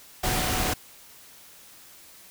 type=tone in noise; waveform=sine; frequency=740 Hz; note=F#5; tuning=in tune; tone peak=-33 dBFS; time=0.23-0.74 s; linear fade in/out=10 ms; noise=pink; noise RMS=-26 dBFS; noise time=0.23-0.74 s; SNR=-10 dB; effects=white hiss -50 dBFS RMS until 2.3 s